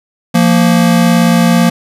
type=tone pair together; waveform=square; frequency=173.7 / 231.7 Hz; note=F3 / A#3; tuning=-9 / -10 cents; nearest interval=perfect fourth; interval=499 cents; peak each=-10 dBFS; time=0.34-1.7 s; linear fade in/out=10 ms; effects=resampled to 32000 Hz + 7-bit